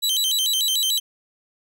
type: tone with vibrato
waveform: sawtooth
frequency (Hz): 3500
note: A7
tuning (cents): -10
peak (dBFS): -16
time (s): 0.02-1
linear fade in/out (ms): 20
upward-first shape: square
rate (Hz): 6.8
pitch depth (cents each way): 200
effects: none